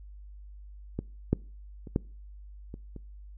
clicks, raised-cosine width 3 ms, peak -18 / -10 / -29 / -12 / -27 / -29 dBFS, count 6, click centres 0.99 / 1.33 / 1.872 / 1.961 / 2.741 / 2.963 s, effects noise-tail reverb RT60 0.4 s tail -24 dB re dry + added 50 Hz sine -44 dBFS peak until 3.37 s

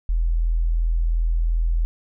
sine tone, 41.4 Hz, E1, 8 cents sharp, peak -17 dBFS, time 0.09-1.85 s, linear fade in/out 0 ms, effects none

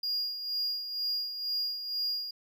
triangle tone with tremolo, 4841 Hz, D#8, 48 cents flat, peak -27 dBFS, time 0.03-2.31 s, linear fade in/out 5 ms, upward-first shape sine, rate 2.1 Hz, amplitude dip 60%, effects none

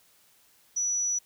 sine tone, 5900 Hz, F#8, 6 cents flat, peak -25 dBFS, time 0.76-1.19 s, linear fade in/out 10 ms, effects white hiss -62 dBFS RMS until 1.25 s

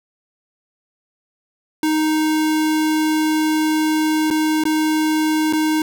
square tone with dropouts, 311.1 Hz, D#4, in tune, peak -16 dBFS, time 1.83-5.82 s, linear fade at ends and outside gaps 2 ms, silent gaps 4.303-4.309 / 4.638-4.653 / 5.527-5.533 s, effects none

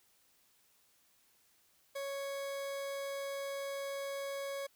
40% pulse tone, 554.4 Hz, C#5, in tune, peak -37 dBFS, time 1.95-4.67 s, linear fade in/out 10 ms, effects white hiss -70 dBFS RMS until 4.75 s

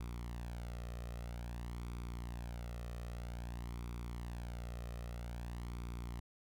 sawtooth tone with flanger, 59.2 Hz, A#1, 27 cents sharp, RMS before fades -44 dBFS, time 0-6.2 s, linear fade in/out 5 ms, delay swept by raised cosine 0.85 to 1.61 ms, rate 0.51 Hz, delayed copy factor +0.55, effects none

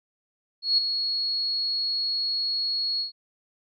sine tone with ADSR envelope, 4332 Hz, C#8, 41 cents flat, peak -16 dBFS, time 0.62-3.12 s, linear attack 160 ms, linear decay 6 ms, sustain -8 dB, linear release 120 ms, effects none

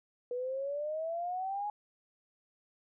sine exponential sweep, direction up, 484.4 to 840 Hz, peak -33 dBFS, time 0.31-1.7 s, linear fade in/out 2 ms, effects none

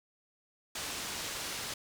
white low-pass noise, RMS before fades -39 dBFS, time 0.75-1.74 s, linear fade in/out 5 ms, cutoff 7000 Hz, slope 12 dB/octave, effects none

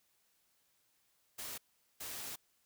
white noise bursts at uneven times, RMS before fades -44 dBFS, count 2, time 1.38-1.58 / 2-2.36 s, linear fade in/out 10 ms, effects white hiss -75 dBFS RMS until 2.65 s

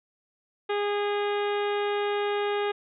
harmonic tone, 410.2 Hz, G#4, 21 cents flat, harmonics 1 / 2 / 3 / 4 / 5 / 6 / 7 / 8 / 9, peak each -26 / -32 / -36 / -38 / -40 / -42 / -43 / -44 / -45 dBFS, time 0.69-2.72 s, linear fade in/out 10 ms, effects none

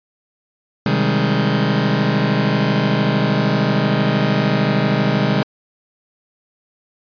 sawtooth chord, Ab major seventh, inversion first, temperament just, 129.78 / 155.74 / 194.67 / 207.7 Hz, C3 / Eb3 / G3 / Ab3, -14 / +2 / -12 / 0 cents, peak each -16 dBFS, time 0.86-5.43 s, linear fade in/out 2 ms, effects resampled to 11025 Hz

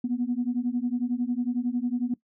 sine beating tone pair, 238.9 / 249.9 Hz, A#3 / B3, +43 / +21 cents, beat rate 11 Hz, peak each -27 dBFS, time 0.04-2.14 s, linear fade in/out 5 ms, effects noise-tail reverb RT60 0.1 s tail -20 dB re dry + tanh soft clip ceiling -17 dBFS

